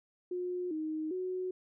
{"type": "tone with pitch steps", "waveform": "sine", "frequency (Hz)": [359.6, 312.2, 368.6], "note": ["F#4", "D#4", "F#4"], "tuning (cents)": [-49, 6, -7], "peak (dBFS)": -33, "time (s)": [0.31, 1.51], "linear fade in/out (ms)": 5, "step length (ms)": 400, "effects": []}